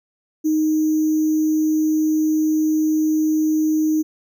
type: tone with sample-and-hold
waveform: sine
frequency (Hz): 311.1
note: D#4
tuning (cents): 0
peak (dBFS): -15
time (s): 0.44-4.03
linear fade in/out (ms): 20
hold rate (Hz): 6300
effects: none